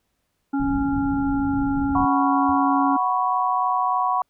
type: harmonic tone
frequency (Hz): 277.2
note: C#4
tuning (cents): 0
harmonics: 1 / 3 / 5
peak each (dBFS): -20 / -30 / -34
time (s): 0.53-2.97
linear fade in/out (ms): 10
type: low-pass noise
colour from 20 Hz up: pink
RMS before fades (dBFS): -31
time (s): 0.59-2.06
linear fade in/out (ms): 5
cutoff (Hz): 240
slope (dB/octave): 24
type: chord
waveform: sine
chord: F# suspended fourth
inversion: none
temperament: just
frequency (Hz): 740 / 986.7 / 1110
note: F#5 / B5 / C#6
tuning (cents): 0 / -2 / +2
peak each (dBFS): -23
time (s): 1.95-4.22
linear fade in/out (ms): 2
type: tone with exponential decay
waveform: triangle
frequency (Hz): 82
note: E2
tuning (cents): -9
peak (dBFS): -28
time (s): 2.49-2.62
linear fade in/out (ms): 0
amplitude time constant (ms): 27
effects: pink hiss -73 dBFS RMS until 4.29 s